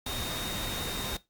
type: tone in noise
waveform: sine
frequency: 3705 Hz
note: A#7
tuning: 11 cents flat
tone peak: -37 dBFS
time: 0.06-1.17 s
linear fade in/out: 5 ms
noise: pink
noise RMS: -35 dBFS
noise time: 0.06-1.17 s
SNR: -5 dB
effects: noise-tail reverb RT60 0.2 s tail -18 dB re dry + Opus 48 kbps